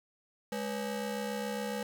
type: ring-modulated tone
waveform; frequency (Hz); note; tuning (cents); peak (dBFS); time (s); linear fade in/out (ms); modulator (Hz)
30% pulse; 349.2; F4; 0; -28; 0.52-1.83; 2; 141
effects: none